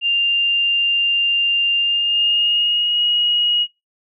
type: tone with pitch glide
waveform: sine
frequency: 2794 to 2891 Hz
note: F7 to F#7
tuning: 0 to -41 cents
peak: -14 dBFS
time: 0.01-3.67 s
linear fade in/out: 50 ms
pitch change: +59 cents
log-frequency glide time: 1.76-3.01 s
effects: noise-tail reverb RT60 0.2 s tail -17 dB re dry